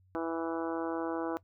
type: harmonic tone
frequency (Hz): 164.81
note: E3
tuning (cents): 0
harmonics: 2 / 3 / 4 / 5 / 6 / 7 / 8 / 9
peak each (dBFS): -34 / -38 / -40 / -42 / -44 / -45 / -46 / -47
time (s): 0.15-1.37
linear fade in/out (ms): 0
effects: noise-tail reverb RT60 0.1 s tail -20 dB re dry + added 93 Hz sine -62 dBFS peak until 1.43 s